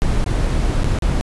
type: noise with dropouts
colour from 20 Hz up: brown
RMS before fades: -17 dBFS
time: 0.02-1.21 s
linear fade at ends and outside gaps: 0 ms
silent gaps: 0.242-0.262 / 0.439-0.443 / 0.834-0.844 / 0.987-1.023 s
effects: resampled to 24000 Hz